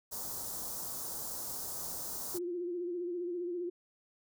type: band-stop noise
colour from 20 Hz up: white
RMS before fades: -40 dBFS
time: 0.11-2.39 s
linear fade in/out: 20 ms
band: 1200 to 5100 Hz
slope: 24 dB/octave
type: tone with vibrato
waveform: sine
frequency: 351.2 Hz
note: F4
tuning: 10 cents sharp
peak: -34 dBFS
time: 2.34-3.7 s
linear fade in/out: 10 ms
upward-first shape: sine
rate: 15 Hz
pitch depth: 51 cents each way
effects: none